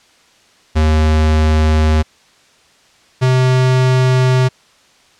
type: tone pair in turn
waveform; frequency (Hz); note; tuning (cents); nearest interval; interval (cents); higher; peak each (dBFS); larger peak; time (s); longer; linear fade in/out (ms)
square; 77.78 / 128.63; D#2 / C3; 0 / -29; major sixth; 871; second; -10; neither; 0.75-2.03 / 3.21-4.49; neither; 20
effects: white hiss -50 dBFS RMS until 5.19 s + low-pass 6000 Hz 12 dB/octave